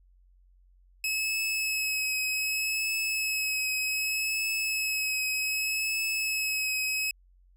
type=tone with vibrato; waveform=sawtooth; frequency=2573 Hz; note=E7; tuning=43 cents flat; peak=-24 dBFS; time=1.04-7.11 s; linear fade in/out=2 ms; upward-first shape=triangle; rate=0.65 Hz; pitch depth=21 cents each way; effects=added 45 Hz sine -57 dBFS peak until 7.56 s